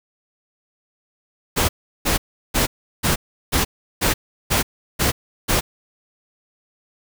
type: noise bursts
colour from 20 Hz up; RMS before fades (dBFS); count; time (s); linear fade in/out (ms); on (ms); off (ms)
pink; -18; 9; 1.56-5.61; 20; 130; 360
effects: none